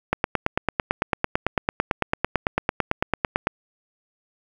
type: click train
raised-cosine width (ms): 0.5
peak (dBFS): -4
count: 31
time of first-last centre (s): 0.13-3.471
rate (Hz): 8.98
effects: 7-bit